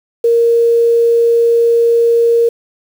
sine tone with quantisation, 466.2 Hz, A#4, in tune, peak -7 dBFS, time 0.24-2.49 s, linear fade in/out 5 ms, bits 6, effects none

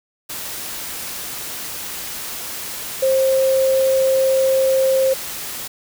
sine tone in noise, 530 Hz, C5, 22 cents sharp, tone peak -13 dBFS, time 3.02-5.14 s, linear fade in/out 10 ms, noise white, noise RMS -29 dBFS, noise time 0.29-5.68 s, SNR +13 dB, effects none

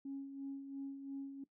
sine tone with tremolo, 274.9 Hz, C#4, 14 cents flat, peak -39 dBFS, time 0.05-1.44 s, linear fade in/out 5 ms, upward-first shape sine, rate 2.9 Hz, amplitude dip 55%, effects noise-tail reverb RT60 0.1 s tail -17 dB re dry + tanh soft clip ceiling -36 dBFS

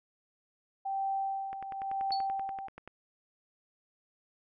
sine tone with tremolo, 780 Hz, G5, 9 cents flat, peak -29 dBFS, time 0.85-2.68 s, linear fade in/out 10 ms, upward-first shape sine, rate 0.96 Hz, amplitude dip 65%
click train, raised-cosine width 0.5 ms, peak -30 dBFS, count 15, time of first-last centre 1.53-2.876 s, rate 10.4 Hz
sine tone with exponential decay, 4435 Hz, C#8, in tune, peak -29 dBFS, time 2.12-2.27 s, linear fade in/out 1 ms, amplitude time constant 32 ms
effects none

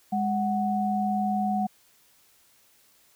sine tone pair together, 205.8 / 741 Hz, G#3 / F#5, -16 / +2 cents, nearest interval octave + minor seventh, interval 2218 cents, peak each -26 dBFS, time 0.12-1.67 s, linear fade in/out 10 ms, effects white hiss -61 dBFS RMS until 3.15 s

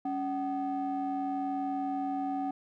triangle ring-modulated tone, 238.3 Hz, A#3, 38 cents sharp, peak -25 dBFS, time 0.05-2.51 s, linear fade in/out 5 ms, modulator 517 Hz, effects none

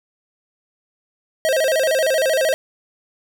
square tone with vibrato, 580 Hz, D5, 22 cents flat, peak -16 dBFS, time 1.45-2.54 s, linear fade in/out 0 ms, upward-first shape square, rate 13 Hz, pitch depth 160 cents each way, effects none

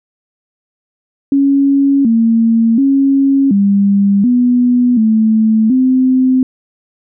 sine tone with pitch steps, 277.4 / 227.7 / 274 / 199.7 / 246 / 219.6 / 258.1 Hz, C#4 / A#3 / C#4 / G3 / B3 / A3 / C4, +1 / -40 / -20 / +32 / -7 / -3 / -23 cents, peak -7 dBFS, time 1.32-6.43 s, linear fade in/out 2 ms, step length 730 ms, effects none

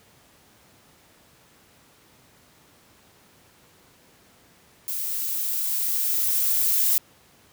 violet noise with level ramp, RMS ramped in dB -29 to -20 dBFS, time 4.88-6.98 s, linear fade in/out 0 ms, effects pink hiss -56 dBFS RMS until 7.52 s + high-pass 80 Hz 12 dB/octave

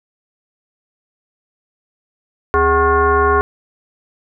sine tone with frequency modulation, 750 Hz, F#5, 23 cents sharp, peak -10 dBFS, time 2.54-3.41 s, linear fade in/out 0 ms, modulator 338 Hz, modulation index 1.9, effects none

